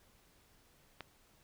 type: click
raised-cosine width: 0.3 ms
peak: -27 dBFS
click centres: 1.007 s
effects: pink hiss -67 dBFS RMS until 1.43 s